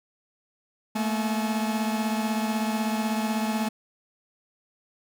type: tone cluster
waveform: 45% pulse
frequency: 218 / 234.1 / 852 Hz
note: A3 / A#3 / G#5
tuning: -16 / +8 / +44 cents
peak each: -26 / -32 / -33 dBFS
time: 0.95-3.69 s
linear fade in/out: 10 ms
effects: none